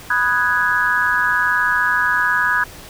sine chord, G# minor seventh, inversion first, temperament equal, 987.8 / 1244.5 / 1480 / 1661.2 Hz, B5 / D#6 / F#6 / G#6, 0 / 0 / 0 / 0 cents, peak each -22 / -23 / -20 / -17 dBFS, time 0.1-2.64 s, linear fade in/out 5 ms, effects pink hiss -38 dBFS RMS until 2.89 s

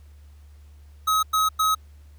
square tone bursts, 1274 Hz, D#6, 41 cents sharp, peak -19 dBFS, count 3, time 1.07-1.75 s, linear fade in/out 10 ms, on 160 ms, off 100 ms, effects added 73 Hz sine -45 dBFS peak until 2.18 s + pink hiss -63 dBFS RMS until 2.18 s

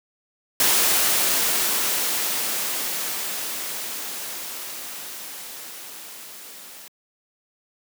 white noise with level ramp, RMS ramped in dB -18 to -42 dBFS, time 0.6-6.88 s, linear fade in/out 2 ms, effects high-pass 200 Hz 12 dB/octave

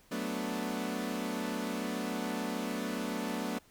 sawtooth chord, B minor seventh, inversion second, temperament equal, 185 / 220 / 246.9 / 293.7 Hz, F#3 / A3 / B3 / D4, 0 / 0 / 0 / 0 cents, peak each -37 / -34 / -34 / -36 dBFS, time 0.11-3.59 s, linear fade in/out 10 ms, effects pink hiss -63 dBFS RMS until 3.7 s

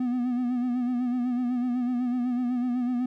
triangle tone with vibrato, 246.9 Hz, B3, in tune, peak -22 dBFS, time 0-3.06 s, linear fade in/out 5 ms, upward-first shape sine, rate 8 Hz, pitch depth 51 cents each way, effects none

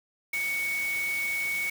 sine tone in noise, 2228 Hz, C#7, 8 cents sharp, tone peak -27 dBFS, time 0.33-1.7 s, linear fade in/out 5 ms, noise white, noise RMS -39 dBFS, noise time 0.33-1.7 s, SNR +9 dB, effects none

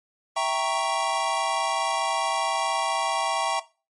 square chord, E diminished seventh, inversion none, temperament equal, 659.3 / 784 / 932.3 / 1108.7 Hz, E5 / G5 / Bb5 / Db6, 0 / 0 / 0 / 0 cents, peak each -29 dBFS, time 0.36-3.6 s, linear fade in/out 10 ms, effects noise-tail reverb RT60 0.3 s tail -17 dB re dry + MP3 48 kbps

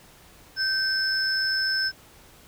sine tone pair together, 1553 / 5246 Hz, G6 / E8, -17 / -9 cents, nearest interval octave + major sixth, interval 2108 cents, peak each -24 dBFS, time 0.56-1.92 s, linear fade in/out 50 ms, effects tanh soft clip ceiling -16 dBFS + pink hiss -52 dBFS RMS until 2.47 s

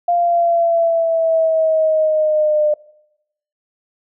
sine exponential sweep, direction down, 698.5 to 600 Hz, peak -12 dBFS, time 0.08-2.74 s, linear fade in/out 5 ms, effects noise-tail reverb RT60 0.8 s tail -21 dB re dry

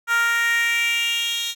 10% pulse tone with high-pass filter sweep, 466.2 Hz, A#4, in tune, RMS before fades -21 dBFS, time 0.07-1.55 s, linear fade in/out 50 ms, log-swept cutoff 1300 to 3900 Hz, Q 4.1, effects none

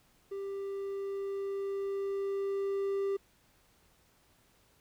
triangle tone with level ramp, 394.5 Hz, G4, 11 cents sharp, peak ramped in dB -34 to -27 dBFS, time 0.31-3.17 s, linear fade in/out 10 ms, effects pink hiss -67 dBFS RMS until 4.8 s

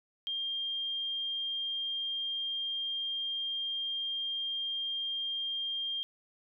sine tone, 3203 Hz, G7, 37 cents sharp, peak -32 dBFS, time 0.27-6.03 s, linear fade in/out 0 ms, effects none

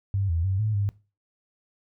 sine tone with pitch steps, 98.4 / 83.1 / 95.7 / 107.9 / 100.9 Hz, G2 / E2 / G2 / A2 / G#2, +7 / +15 / -41 / -33 / -49 cents, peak -22 dBFS, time 0.14-0.89 s, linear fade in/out 0 ms, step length 150 ms, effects noise-tail reverb RT60 0.3 s tail -20 dB re dry

